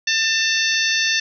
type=harmonic tone with a mistuned harmonic; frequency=894 Hz; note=A5; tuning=27 cents sharp; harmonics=2 / 3 / 4 / 5 / 6 / 7; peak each=-21 / -23 / -24 / -25 / -26 / -26 dBFS; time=0.07-1.2 s; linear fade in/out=5 ms; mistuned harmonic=7; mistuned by=-58 cents; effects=none